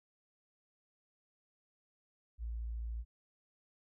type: tone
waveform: sine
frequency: 57 Hz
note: A#1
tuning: 38 cents flat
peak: -37 dBFS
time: 2.38-3.05 s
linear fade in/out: 50 ms
effects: none